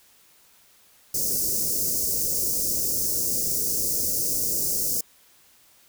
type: band-stop noise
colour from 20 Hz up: white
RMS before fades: -25 dBFS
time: 1.14-5.01 s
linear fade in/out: 5 ms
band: 560 to 5100 Hz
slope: 48 dB/octave
effects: white hiss -57 dBFS RMS until 5.88 s